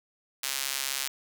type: tone with high-pass filter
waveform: sawtooth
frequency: 135.9 Hz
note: C#3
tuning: 34 cents flat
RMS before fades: -32 dBFS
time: 0.43-1.08 s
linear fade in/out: 5 ms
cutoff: 3000 Hz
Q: 0.51
effects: none